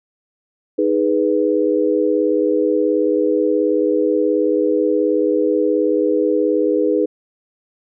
sine chord, G# minor, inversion second, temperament equal, 311.1 / 415.3 / 493.9 Hz, D#4 / G#4 / B4, 0 / 0 / 0 cents, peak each -18 dBFS, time 0.78-7.06 s, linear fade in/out 10 ms, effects none

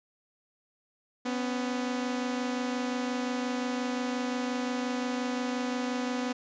sawtooth tone pair together, 248.4 / 274.1 Hz, B3 / C#4, +10 / -19 cents, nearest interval major second, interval 171 cents, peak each -26 / -33 dBFS, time 1.25-6.33 s, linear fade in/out 10 ms, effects resampled to 16000 Hz

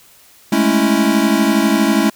square chord, A major seventh, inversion third, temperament equal, 207.7 / 220 / 277.2 / 329.6 Hz, G#3 / A3 / C#4 / E4, 0 / 0 / 0 / 0 cents, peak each -18 dBFS, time 0.52-2.1 s, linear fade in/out 5 ms, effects white hiss -47 dBFS RMS until 2.15 s

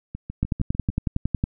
two click trains, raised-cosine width 5 ms, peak -19 / -9 dBFS, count 6 / 12, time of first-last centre 0.15-0.9 / 0.43-1.439 s, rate 6.67 / 10.9 Hz, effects none

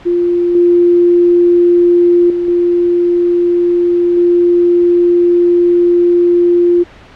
sine tone with level steps, 349.2 Hz, F4, in tune, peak -9 / -5 / -12 / -8 / -6 dBFS, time 0.05-6.84 s, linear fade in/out 20 ms, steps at 0.55 / 2.3 / 2.48 / 4.17 s, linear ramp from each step 2 ms, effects pink hiss -38 dBFS RMS until 7.15 s + low-pass 3000 Hz 12 dB/octave

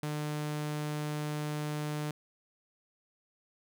sawtooth tone, 150 Hz, D3, 37 cents sharp, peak -29 dBFS, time 0.03-2.11 s, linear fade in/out 2 ms, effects none

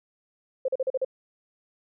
sine tone bursts, 523.3 Hz, C5, in tune, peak -22 dBFS, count 6, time 0.65-1.048 s, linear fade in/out 5 ms, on 33 ms, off 40 ms, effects none

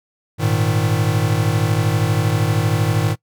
square chord, Ab suspended second, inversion none, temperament equal, 103.83 / 116.54 / 155.56 Hz, Ab2 / Bb2 / Eb3, 0 / 0 / 0 cents, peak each -20 / -21 / -21 dBFS, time 0.38-3.16 s, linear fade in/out 50 ms, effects noise-tail reverb RT60 0.1 s tail -22 dB re dry

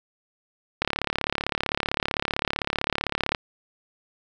click train, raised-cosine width 0.3 ms, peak -7 dBFS, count 91, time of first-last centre 0.82-3.348 s, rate 35.6 Hz, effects none

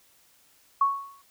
sine tone with exponential decay, 1108.7 Hz, C#6, in tune, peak -16 dBFS, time 0.81-1.22 s, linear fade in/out 5 ms, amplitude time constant 88 ms, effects white hiss -61 dBFS RMS until 1.3 s

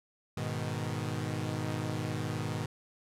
sawtooth chord, G# minor, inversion none, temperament equal, 103.83 / 123.47 / 155.56 Hz, G#2 / B2 / D#3, 0 / 0 / 0 cents, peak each -33 dBFS, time 0.37-2.66 s, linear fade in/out 5 ms, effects low-pass 11000 Hz 12 dB/octave

